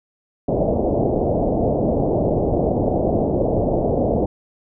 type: low-pass noise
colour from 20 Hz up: white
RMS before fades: -19 dBFS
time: 0.48-4.26 s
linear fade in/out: 5 ms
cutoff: 690 Hz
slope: 48 dB/octave
effects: none